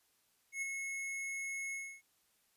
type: tone with ADSR envelope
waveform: square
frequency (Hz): 2181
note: C#7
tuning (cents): -29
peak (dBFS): -35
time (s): 0.52-2.02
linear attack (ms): 100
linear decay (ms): 16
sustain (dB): -4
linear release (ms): 290
effects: white hiss -74 dBFS RMS until 2.56 s + resampled to 32000 Hz